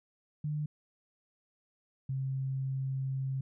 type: tone pair in turn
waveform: sine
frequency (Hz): 150 / 133.63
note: D3 / C3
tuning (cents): +37 / +37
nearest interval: major second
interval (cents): 200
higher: first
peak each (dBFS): -31 / -31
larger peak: neither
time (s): 0.44-0.66 / 2.09-3.41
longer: second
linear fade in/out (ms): 5
effects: none